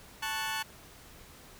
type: chord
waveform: 20% pulse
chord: F# minor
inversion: first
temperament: equal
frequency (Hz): 880 / 1108.7 / 1480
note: A5 / C#6 / F#6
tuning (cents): 0 / 0 / 0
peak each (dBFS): -30 / -35 / -32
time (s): 0.22-0.63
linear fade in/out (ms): 10
effects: pink hiss -53 dBFS RMS until 1.59 s